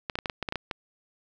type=clicks; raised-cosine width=0.3 ms; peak=-14 dBFS; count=10; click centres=0.098 / 0.155 / 0.188 / 0.258 / 0.298 / 0.427 / 0.488 / 0.524 / 0.557 / 0.712 s; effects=none